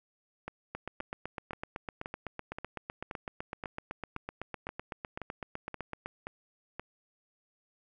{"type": "two click trains", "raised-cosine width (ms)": 0.5, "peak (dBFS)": [-23, -22], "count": [13, 43], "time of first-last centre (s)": [[0.48, 6.796], [0.75, 6.06]], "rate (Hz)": [1.9, 7.91], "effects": []}